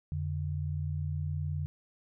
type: tone pair together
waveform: sine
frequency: 87.31 / 146.83 Hz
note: F2 / D3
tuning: 0 / 0 cents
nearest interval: major sixth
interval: 900 cents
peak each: -33 / -34 dBFS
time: 0.12-1.66 s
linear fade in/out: 0 ms
effects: none